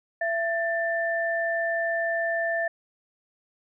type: tone pair together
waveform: sine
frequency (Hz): 670 / 1776.8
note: E5 / A6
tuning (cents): +28 / +16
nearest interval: octave + perfect fourth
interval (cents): 1688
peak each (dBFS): -26 / -27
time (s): 0.21-2.68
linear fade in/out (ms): 5
effects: none